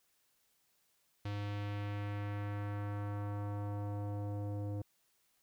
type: tone with low-pass filter sweep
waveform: square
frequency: 102.4 Hz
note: G#2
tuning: 24 cents flat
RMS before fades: -39 dBFS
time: 1.25-4.82 s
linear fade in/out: 5 ms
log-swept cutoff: 3800 to 510 Hz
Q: 1.3
effects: white hiss -75 dBFS RMS until 5.42 s